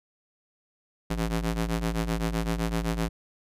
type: ring-modulated tone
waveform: sawtooth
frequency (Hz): 111.4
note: A2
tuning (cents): +22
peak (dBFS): -19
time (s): 1.1-3.09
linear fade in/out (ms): 10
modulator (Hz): 59.6
effects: resampled to 32000 Hz